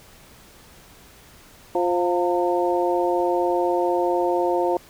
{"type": "harmonic tone with a mistuned harmonic", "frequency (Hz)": 175.7, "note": "F3", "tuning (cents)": 11, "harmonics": [2, 3, 4, 5], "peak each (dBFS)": [-22, -24, -25, -26], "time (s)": [1.75, 4.77], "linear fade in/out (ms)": 2, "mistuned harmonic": 5, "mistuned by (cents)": 53, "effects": ["pink hiss -49 dBFS RMS until 4.89 s"]}